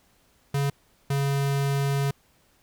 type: tone pair in turn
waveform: square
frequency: 140.3 / 139.41 Hz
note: C#3 / C#3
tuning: +21 / +10 cents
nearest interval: unison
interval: 11 cents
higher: first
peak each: -23 / -23 dBFS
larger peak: neither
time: 0.54-0.7 / 1.1-2.11 s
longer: second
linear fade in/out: 5 ms
effects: pink hiss -63 dBFS RMS until 2.62 s